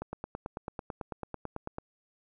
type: click train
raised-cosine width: 1 ms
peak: -22 dBFS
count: 17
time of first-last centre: 0.02-1.784 s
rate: 9.07 Hz
effects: none